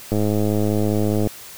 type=click train; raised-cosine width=2 ms; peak=-8 dBFS; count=122; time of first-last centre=0.12-1.272 s; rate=105 Hz; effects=white hiss -39 dBFS RMS until 1.57 s